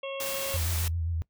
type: harmonic tone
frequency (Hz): 546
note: C#5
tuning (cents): -26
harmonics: 1 / 2 / 4 / 5 / 6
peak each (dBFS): -33 / -43 / -46 / -41 / -44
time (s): 0.03-0.57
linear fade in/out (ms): 5
type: noise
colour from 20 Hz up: white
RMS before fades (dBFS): -34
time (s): 0.2-0.88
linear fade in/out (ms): 2
type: tone with vibrato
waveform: sine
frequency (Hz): 83.2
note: E2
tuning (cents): +17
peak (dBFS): -27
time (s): 0.54-1.22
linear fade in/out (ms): 0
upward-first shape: sine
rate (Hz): 7.6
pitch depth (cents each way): 54
effects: noise-tail reverb RT60 0.1 s tail -21 dB re dry